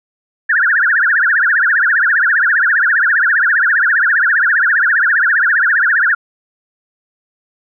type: tone with vibrato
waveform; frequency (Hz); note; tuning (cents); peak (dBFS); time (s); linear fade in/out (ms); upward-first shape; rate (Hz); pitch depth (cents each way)
sine; 1602; G6; +37; -9; 0.49-6.15; 10; triangle; 15; 290
effects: none